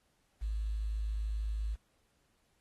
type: tone with quantisation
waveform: sine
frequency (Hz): 53.2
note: G#1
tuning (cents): +42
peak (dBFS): -32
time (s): 0.41-1.76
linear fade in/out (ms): 20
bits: 10
effects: pink hiss -75 dBFS RMS until 2.6 s + AAC 32 kbps